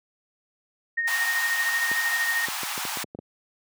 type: tone with tremolo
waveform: sine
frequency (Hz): 1853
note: A#6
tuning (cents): -11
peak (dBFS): -21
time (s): 0.97-2.46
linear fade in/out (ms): 10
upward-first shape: sine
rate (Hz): 13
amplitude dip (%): 45
type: high-pass noise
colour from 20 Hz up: pink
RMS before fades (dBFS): -31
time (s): 1.07-3.04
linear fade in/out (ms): 10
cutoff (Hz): 760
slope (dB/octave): 48
type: clicks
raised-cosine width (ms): 2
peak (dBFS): -22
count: 9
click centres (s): 1.915 / 2.485 / 2.633 / 2.778 / 2.852 / 2.972 / 3.042 / 3.149 / 3.189
effects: high-pass 150 Hz 12 dB/octave